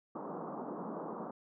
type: band-pass noise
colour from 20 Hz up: pink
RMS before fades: -42 dBFS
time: 0.15-1.31 s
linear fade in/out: 5 ms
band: 170 to 1200 Hz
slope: 48 dB/octave
effects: none